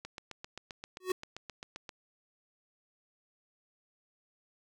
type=click train; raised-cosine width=0.2 ms; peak=-25 dBFS; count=15; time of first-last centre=0.05-1.892 s; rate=7.6 Hz
type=tone with exponential growth; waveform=square; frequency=370 Hz; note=F#4; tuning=in tune; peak=-26 dBFS; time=1-1.12 s; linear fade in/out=5 ms; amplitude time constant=25 ms
effects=none